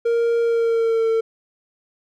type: tone with pitch glide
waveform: triangle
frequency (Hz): 466.2 to 450.8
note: A#4 to A4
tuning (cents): 0 to +42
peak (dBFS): -14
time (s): 0.05-1.21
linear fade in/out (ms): 10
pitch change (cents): -58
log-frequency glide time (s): 0.41-1.06
effects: none